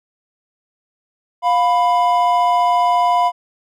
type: tone pair together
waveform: triangle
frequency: 706 / 991.5 Hz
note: F5 / B5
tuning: +19 / +7 cents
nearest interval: tritone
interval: 588 cents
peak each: -13 dBFS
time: 1.42-3.32 s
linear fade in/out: 50 ms
effects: none